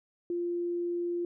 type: tone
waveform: sine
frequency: 347.5 Hz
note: F4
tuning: 9 cents flat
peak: -29 dBFS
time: 0.3-1.25 s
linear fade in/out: 2 ms
effects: none